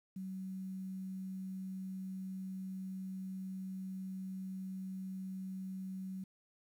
sine tone, 189.1 Hz, F#3, 38 cents sharp, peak -40 dBFS, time 0.16-6.24 s, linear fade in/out 5 ms, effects 11-bit

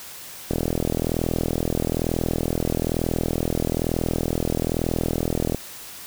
click train, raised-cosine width 2 ms, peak -9 dBFS, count 208, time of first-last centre 0.51-5.546 s, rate 41.1 Hz, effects white hiss -39 dBFS RMS until 6.06 s

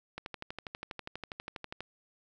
click train, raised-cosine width 0.3 ms, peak -23 dBFS, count 21, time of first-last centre 0.18-1.806 s, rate 12.3 Hz, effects none

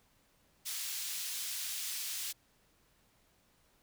pink high-pass noise, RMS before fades -39 dBFS, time 0.65-2.33 s, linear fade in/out 20 ms, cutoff 3600 Hz, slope 12 dB/octave, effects pink hiss -70 dBFS RMS until 3.82 s

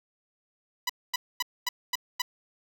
10% pulse tone bursts, 987.8 Hz, B5, in tune, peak -17 dBFS, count 6, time 0.87-2.22 s, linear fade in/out 5 ms, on 25 ms, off 240 ms, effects none

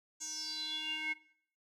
square tone with band-pass filter sweep, 311.1 Hz, D#4, in tune, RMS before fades -39 dBFS, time 0.2-1.14 s, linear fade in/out 20 ms, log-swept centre 6800 to 2100 Hz, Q 8.9, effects noise-tail reverb RT60 0.6 s tail -18 dB re dry

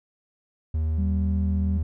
triangle tone with pitch glide, 78.6 to 79.24 Hz, D#2 to D#2, +18 to +32 cents, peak -20 dBFS, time 0.74-1.83 s, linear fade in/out 5 ms, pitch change +14 cents, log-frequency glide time 1.62-1.71 s
sine tone, 193.9 Hz, G3, 19 cents flat, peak -26 dBFS, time 0.98-1.78 s, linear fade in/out 5 ms
effects none

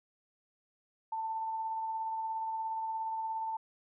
sine tone with tremolo, 890 Hz, A5, 20 cents sharp, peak -32 dBFS, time 1.12-3.57 s, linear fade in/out 5 ms, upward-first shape sine, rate 17 Hz, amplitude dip 25%, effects none

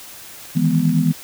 clicks, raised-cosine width 0.2 ms, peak -23 dBFS, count 12, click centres 0.454 / 0.504 / 0.57 / 0.655 / 0.709 / 0.749 / 0.796 / 0.856 / 0.894 / 0.985 / 1.072 / 1.113 s
sine chord, E major seventh, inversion third, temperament equal, 155.56 / 164.81 / 207.7 / 246.9 Hz, D#3 / E3 / G#3 / B3, 0 / 0 / 0 / 0 cents, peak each -21 / -17 / -22 / -19 dBFS, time 0.55-1.13 s, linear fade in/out 20 ms
effects white hiss -38 dBFS RMS until 1.23 s

